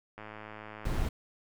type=click train; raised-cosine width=0.5 ms; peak=-29 dBFS; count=94; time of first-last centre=0.18-1.049 s; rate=107 Hz
type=noise; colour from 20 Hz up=brown; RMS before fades=-30 dBFS; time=0.85-1.09 s; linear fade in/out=5 ms
effects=none